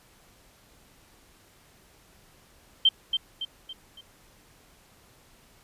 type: tone with echo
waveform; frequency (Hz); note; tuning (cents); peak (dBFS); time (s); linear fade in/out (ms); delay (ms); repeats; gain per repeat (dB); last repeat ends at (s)
sine; 3134; G7; -1; -15; 2.85-2.89; 5; 280; 4; -7; 4.01
effects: pink hiss -58 dBFS RMS until 5.63 s + resampled to 32000 Hz